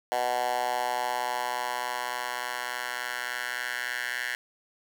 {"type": "tone with high-pass filter sweep", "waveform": "10% pulse", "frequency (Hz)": 123.47, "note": "B2", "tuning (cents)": 0, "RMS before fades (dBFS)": -31, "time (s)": [0.12, 4.35], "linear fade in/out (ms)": 0, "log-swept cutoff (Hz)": [710, 1700], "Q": 3.3, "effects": []}